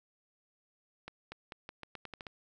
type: accelerating click train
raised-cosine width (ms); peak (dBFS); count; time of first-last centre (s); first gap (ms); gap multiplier
0.3; -27; 10; 1.08-2.268; 240; 0.84
effects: none